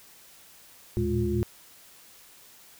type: tone cluster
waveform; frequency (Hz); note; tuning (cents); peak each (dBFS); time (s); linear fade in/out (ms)
sine; 76.6 / 111.9 / 116.5 / 207.2 / 352.9; D#2 / A2 / A#2 / G#3 / F4; -27 / +30 / -1 / -4 / +18; -31 / -31 / -32 / -30 / -28; 0.97-1.43; 0
effects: white hiss -53 dBFS RMS until 2.79 s